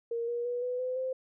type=tone with pitch steps; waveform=sine; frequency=466.2 / 476.3 / 486.6 / 497.1 / 507.8 / 518.8 Hz; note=A#4 / A#4 / B4 / B4 / B4 / C5; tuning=0 / +37 / -26 / +11 / +48 / -15 cents; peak=-30 dBFS; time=0.11-1.13 s; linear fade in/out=5 ms; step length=170 ms; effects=none